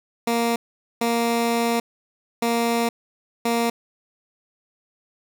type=tone bursts at uneven times; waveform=15% pulse; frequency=233.5 Hz; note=A#3; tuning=3 cents sharp; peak=-13 dBFS; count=4; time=0.27-0.56 / 1.01-1.8 / 2.42-2.89 / 3.45-3.7 s; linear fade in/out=5 ms; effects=none